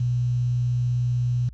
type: tone with quantisation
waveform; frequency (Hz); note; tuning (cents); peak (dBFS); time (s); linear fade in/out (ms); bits
sine; 122.3; B2; -16; -20; 0-1.49; 5; 8
effects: added 60 Hz sine -40 dBFS peak until 1.53 s + resampled to 16000 Hz